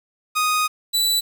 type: tone pair in turn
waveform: sawtooth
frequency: 1244 / 3963 Hz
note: D#6 / B7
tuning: -1 / +5 cents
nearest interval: octave + minor sixth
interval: 2006 cents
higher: second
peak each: -14 dBFS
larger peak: neither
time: 0.35-0.68 / 0.93-1.21 s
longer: first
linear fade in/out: 20 ms
effects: 8-bit